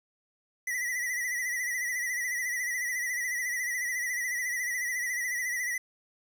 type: tone with vibrato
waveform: square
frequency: 1964 Hz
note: B6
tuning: 10 cents flat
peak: -30 dBFS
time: 0.67-5.78 s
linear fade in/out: 5 ms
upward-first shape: sine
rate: 14 Hz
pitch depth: 65 cents each way
effects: 10-bit